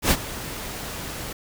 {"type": "noise with ADSR envelope", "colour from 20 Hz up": "pink", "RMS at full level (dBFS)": -17, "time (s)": [0.02, 1.33], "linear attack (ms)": 91, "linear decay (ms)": 47, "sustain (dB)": -16, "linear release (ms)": 6, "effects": []}